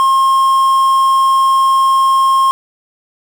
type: tone with quantisation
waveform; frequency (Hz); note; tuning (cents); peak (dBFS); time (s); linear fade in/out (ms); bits
triangle; 1070; C6; +38; -6; 0-2.51; 0; 5
effects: none